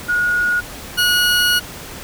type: tone pair in turn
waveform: sine / 20% pulse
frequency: 1446 / 1452.8 Hz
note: F#6 / F#6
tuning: -40 / -32 cents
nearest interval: unison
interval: 8 cents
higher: second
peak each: -14 / -8 dBFS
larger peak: second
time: 0.08-0.61 / 0.97-1.6 s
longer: second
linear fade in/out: 20 ms
effects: pink hiss -33 dBFS RMS until 2.03 s